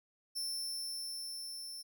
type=tone with level ramp; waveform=sawtooth; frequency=5360 Hz; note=E8; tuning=28 cents sharp; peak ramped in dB=-33 to -41 dBFS; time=0.35-1.83 s; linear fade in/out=20 ms; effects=none